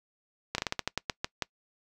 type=slowing click train; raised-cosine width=0.2 ms; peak=-11 dBFS; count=11; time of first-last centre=0.55-1.423 s; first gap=32 ms; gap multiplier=1.21; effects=noise-tail reverb RT60 0.1 s tail -24 dB re dry